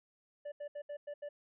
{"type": "tone bursts at uneven times", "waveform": "triangle", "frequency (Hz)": 583, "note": "D5", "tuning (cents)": -13, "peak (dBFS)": -38, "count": 6, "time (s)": [[0.45, 0.52], [0.6, 0.68], [0.75, 0.82], [0.89, 0.97], [1.07, 1.14], [1.22, 1.29]], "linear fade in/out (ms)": 10, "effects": ["resampled to 8000 Hz"]}